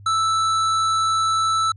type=tone with hard clipping; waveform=triangle; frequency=1318.5 Hz; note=E6; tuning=in tune; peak=-19 dBFS; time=0.06-1.72 s; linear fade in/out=5 ms; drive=16 dB; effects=added 100 Hz sine -40 dBFS peak until 1.76 s + resampled to 24000 Hz